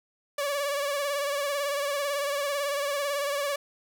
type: tone with vibrato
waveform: sawtooth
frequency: 569 Hz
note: C#5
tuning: 45 cents sharp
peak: -23 dBFS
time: 0.38-3.56 s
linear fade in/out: 5 ms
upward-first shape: sine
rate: 18 Hz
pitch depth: 51 cents each way
effects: none